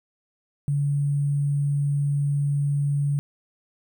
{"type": "tone with sample-and-hold", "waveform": "sine", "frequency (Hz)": 142.9, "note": "D3", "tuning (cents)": -47, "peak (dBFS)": -20, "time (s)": [0.68, 3.19], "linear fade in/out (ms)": 0, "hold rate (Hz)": 8820, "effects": []}